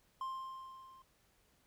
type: tone with level ramp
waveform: triangle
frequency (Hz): 1053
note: C6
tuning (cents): +11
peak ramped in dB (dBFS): -35 to -55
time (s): 0.21-1.02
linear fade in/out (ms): 2
effects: pink hiss -72 dBFS RMS until 1.66 s